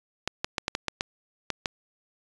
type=clicks; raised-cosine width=0.2 ms; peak=-9 dBFS; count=9; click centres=0.276 / 0.445 / 0.582 / 0.681 / 0.751 / 0.883 / 1.009 / 1.503 / 1.658 s; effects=resampled to 22050 Hz